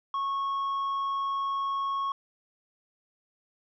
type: tone with tanh clipping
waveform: triangle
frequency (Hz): 1100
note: C#6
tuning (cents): -14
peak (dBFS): -28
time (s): 0.14-2.12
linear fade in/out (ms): 2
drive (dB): 8
effects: none